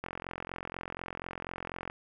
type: click train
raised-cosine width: 0.5 ms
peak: -22 dBFS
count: 83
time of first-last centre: 0.04-1.899 s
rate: 44.1 Hz
effects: none